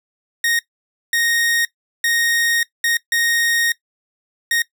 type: tone bursts at uneven times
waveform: sawtooth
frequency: 1862 Hz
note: A#6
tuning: 2 cents flat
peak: -12 dBFS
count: 6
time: 0.44-0.59 / 1.13-1.65 / 2.04-2.63 / 2.84-2.97 / 3.12-3.72 / 4.51-4.62 s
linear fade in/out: 2 ms
effects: noise-tail reverb RT60 0.1 s tail -19 dB re dry